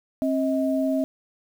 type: tone pair together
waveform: sine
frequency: 267.3 / 634 Hz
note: C4 / D#5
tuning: +37 / +32 cents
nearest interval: octave + minor third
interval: 1495 cents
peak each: -22 / -25 dBFS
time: 0.22-1.04 s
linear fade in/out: 0 ms
effects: 8-bit